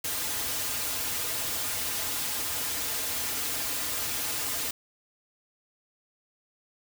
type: noise with comb filter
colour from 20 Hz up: white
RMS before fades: -31 dBFS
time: 0.04-4.71 s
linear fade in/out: 5 ms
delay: 5.3 ms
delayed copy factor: -0.95
effects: none